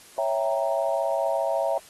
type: chord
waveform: sine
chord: C# diminished seventh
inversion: none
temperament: equal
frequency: 554.4 / 659.3 / 784 / 932.3 Hz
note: C#5 / E5 / G5 / Bb5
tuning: 0 / 0 / 0 / 0 cents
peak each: -27 / -25 / -31 / -31 dBFS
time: 0.18-1.78 s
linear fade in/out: 2 ms
effects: white hiss -50 dBFS RMS until 1.89 s + AAC 32 kbps